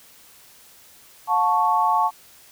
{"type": "chord", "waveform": "sine", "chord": "F augmented", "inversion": "none", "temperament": "equal with one note detuned", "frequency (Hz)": [716.8, 880, 1108.7], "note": ["F5", "A5", "C#6"], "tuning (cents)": [45, 0, 0], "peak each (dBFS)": [-24, -19, -21], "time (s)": [1.27, 2.11], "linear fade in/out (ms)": 50, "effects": ["white hiss -50 dBFS RMS until 2.51 s"]}